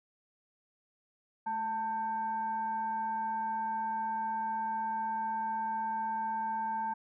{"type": "tone with frequency modulation", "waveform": "sine", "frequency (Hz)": 892, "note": "A5", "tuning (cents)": 23, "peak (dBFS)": -31, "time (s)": [1.46, 6.94], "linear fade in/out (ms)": 10, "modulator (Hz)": 676, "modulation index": 0.38, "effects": []}